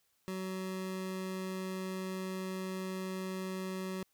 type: tone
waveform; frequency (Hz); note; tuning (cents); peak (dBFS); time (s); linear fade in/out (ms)
25% pulse; 187.7; F#3; +25; -33; 0.28-4.03; 0
effects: white hiss -75 dBFS RMS until 4.13 s